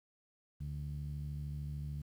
sawtooth tone with low-pass filter, 73.42 Hz, D2, in tune, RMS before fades -41 dBFS, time 0.6-2.02 s, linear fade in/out 10 ms, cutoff 150 Hz, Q 3.1, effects 11-bit

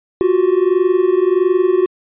triangle tone pair together, 355.9 / 377.4 Hz, F4 / F#4, +33 / +34 cents, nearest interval minor second, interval 101 cents, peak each -12 dBFS, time 0.21-1.86 s, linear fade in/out 0 ms, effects resampled to 8000 Hz

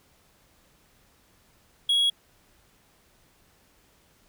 triangle tone, 3322 Hz, G#7, in tune, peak -18 dBFS, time 1.89-2.1 s, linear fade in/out 5 ms, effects pink hiss -62 dBFS RMS until 4.28 s

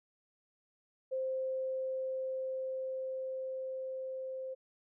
sine tone with level ramp, 523.3 Hz, C5, in tune, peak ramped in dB -32 to -38 dBFS, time 1.11-4.55 s, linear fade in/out 20 ms, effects none

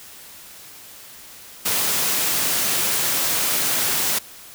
white high-pass noise, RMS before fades -21 dBFS, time 1.65-4.19 s, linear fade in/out 10 ms, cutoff 100 Hz, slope 24 dB/octave, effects white hiss -42 dBFS RMS until 4.54 s

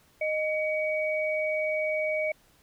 sine tone pair together, 619 / 2260 Hz, D#5 / C#7, -9 / +33 cents, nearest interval octave + minor seventh, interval 2242 cents, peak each -27 / -30 dBFS, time 0.21-2.32 s, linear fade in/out 5 ms, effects pink hiss -62 dBFS RMS until 2.62 s

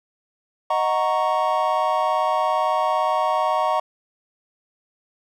triangle chord, D# minor seventh, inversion none, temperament equal, 622.3 / 740 / 932.3 / 1108.7 Hz, D#5 / F#5 / A#5 / C#6, 0 / 0 / 0 / 0 cents, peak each -22 dBFS, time 0.7-3.8 s, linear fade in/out 5 ms, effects none

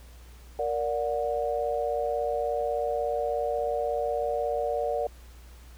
sine chord, Bb augmented, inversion none, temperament just, 466.2 / 582.7 / 728.4 Hz, Bb4 / D5 / F#5, 0 / -14 / -27 cents, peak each -30 / -29 / -31 dBFS, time 0.59-5.07 s, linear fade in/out 2 ms, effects added 60 Hz sine -46 dBFS peak until 5.77 s + pink hiss -56 dBFS RMS until 5.77 s

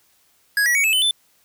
square tone with pitch steps, 1661.2 / 1930.4 / 2243 / 2607 / 3029 / 3520 Hz, G#6 / B6 / C#7 / E7 / F#7 / A7, 0 / -40 / +20 / -20 / +40 / 0 cents, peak -16 dBFS, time 0.57-1.11 s, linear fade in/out 2 ms, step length 90 ms, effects white hiss -60 dBFS RMS until 1.44 s

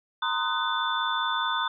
sine tone cluster, 928 / 1033 / 1248 / 1497 / 3526 Hz, A#5 / C6 / D#6 / F#6 / A7, -8 / -22 / +5 / +20 / +3 cents, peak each -31 dBFS, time 0.22-1.68 s, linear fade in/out 5 ms, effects none

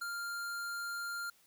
square tone with ADSR envelope, 1396.9 Hz, F6, in tune, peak -35 dBFS, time 0.01-1.3 s, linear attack 11 ms, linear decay 6 ms, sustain -3 dB, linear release 4 ms, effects white hiss -67 dBFS RMS until 1.46 s

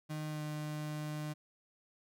35% pulse tone with pitch glide, 153.5 to 151.47 Hz, D#3 to D#3, -23 to -46 cents, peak -36 dBFS, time 0.09-1.34 s, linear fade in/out 20 ms, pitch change -23 cents, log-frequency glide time 0.28-0.42 s, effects none

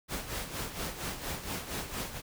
pink noise with tremolo, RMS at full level -35 dBFS, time 0.08-2.22 s, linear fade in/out 50 ms, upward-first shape sine, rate 4.3 Hz, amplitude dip 65%, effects none

